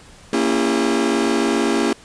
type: chord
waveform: 40% pulse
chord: A# diminished seventh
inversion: none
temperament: just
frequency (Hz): 233.1 / 279.7 / 335.6 / 402.8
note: A#3 / C#4 / E4 / G4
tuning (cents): 0 / +16 / +31 / +47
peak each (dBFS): -21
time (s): 0.33-1.93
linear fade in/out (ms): 2
effects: pink hiss -45 dBFS RMS until 2.04 s + resampled to 22050 Hz